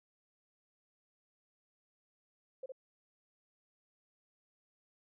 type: tone with echo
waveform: sine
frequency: 523.3 Hz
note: C5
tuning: in tune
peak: -40 dBFS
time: 2.63-2.66 s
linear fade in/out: 5 ms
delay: 61 ms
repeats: 1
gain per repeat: -2 dB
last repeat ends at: 2.721 s
effects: none